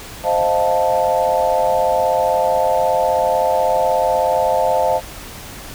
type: chord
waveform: sine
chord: F dominant seventh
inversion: second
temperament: equal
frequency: 523.3 / 622.3 / 698.5 / 880 Hz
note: C5 / Eb5 / F5 / A5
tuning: 0 / 0 / 0 / 0 cents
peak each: -19 dBFS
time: 0.23-5.01 s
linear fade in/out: 50 ms
effects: pink hiss -34 dBFS RMS until 5.74 s